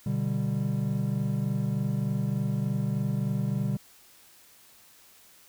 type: chord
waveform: triangle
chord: G major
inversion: first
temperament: equal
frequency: 123.47 / 146.83 / 196 Hz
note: B2 / D3 / G3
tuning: 0 / 0 / 0 cents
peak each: -28 dBFS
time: 0.06-3.77 s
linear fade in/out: 5 ms
effects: white hiss -56 dBFS RMS until 5.48 s